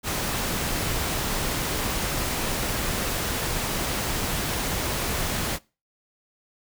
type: noise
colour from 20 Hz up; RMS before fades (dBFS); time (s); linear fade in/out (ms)
pink; -27; 0.03-5.59; 50
effects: noise-tail reverb RT60 0.3 s tail -22 dB re dry